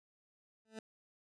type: tone with exponential growth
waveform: 20% pulse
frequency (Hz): 220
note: A3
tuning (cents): 0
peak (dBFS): -36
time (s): 0.65-0.79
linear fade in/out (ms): 2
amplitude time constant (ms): 29
effects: resampled to 22050 Hz